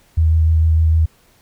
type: tone with vibrato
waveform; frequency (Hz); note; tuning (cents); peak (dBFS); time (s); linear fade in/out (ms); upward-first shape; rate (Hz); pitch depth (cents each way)
sine; 80.2; E2; -47; -10; 0.17-1.06; 10; sine; 6.6; 16
effects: pink hiss -54 dBFS RMS until 1.41 s